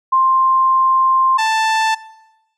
sine / sawtooth tone pair in turn, 1050 / 882.9 Hz, C6 / A5, +6 / +6 cents, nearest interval minor third, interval 300 cents, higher first, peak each -10 dBFS, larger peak neither, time 0.12-1.38 / 1.38-1.95 s, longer first, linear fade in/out 10 ms, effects noise-tail reverb RT60 1.0 s tail -20 dB re dry + low-pass 6000 Hz 12 dB/octave

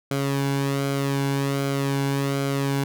sawtooth tone with flanger, 138.59 Hz, C#3, in tune, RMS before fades -24 dBFS, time 0.11-2.84 s, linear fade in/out 2 ms, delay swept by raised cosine 1.1 to 1.6 ms, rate 1.3 Hz, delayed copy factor -0.6, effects none

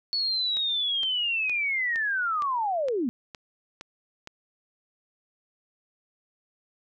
sine linear sweep, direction down, 4435 to 220 Hz, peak -24 dBFS, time 0.13-3.09 s, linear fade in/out 0 ms
click train, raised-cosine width 0.2 ms, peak -22 dBFS, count 9, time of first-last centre 0.57-4.274 s, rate 2.16 Hz
effects none

